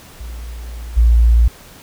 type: tone with level steps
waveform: sine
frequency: 57.8 Hz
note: A#1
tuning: 14 cents flat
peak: -26 / -7 dBFS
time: 0.2-1.48 s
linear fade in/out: 5 ms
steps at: 0.96 s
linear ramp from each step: 20 ms
effects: pink hiss -41 dBFS RMS until 1.82 s